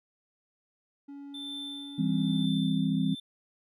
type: tone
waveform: triangle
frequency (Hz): 281.7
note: C#4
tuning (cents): +28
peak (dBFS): -39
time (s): 1.08-2.46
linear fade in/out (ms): 10
type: tone with tremolo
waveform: triangle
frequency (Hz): 3548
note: A7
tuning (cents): +14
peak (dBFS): -35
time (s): 1.34-3.2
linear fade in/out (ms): 5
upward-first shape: sine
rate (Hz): 1.1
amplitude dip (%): 70
type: chord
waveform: sine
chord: C major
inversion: first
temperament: equal with one note detuned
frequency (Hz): 164.81 / 198.85 / 261.6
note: E3 / G3 / C4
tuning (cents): 0 / +25 / 0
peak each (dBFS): -29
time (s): 1.98-3.15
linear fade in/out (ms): 10
effects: none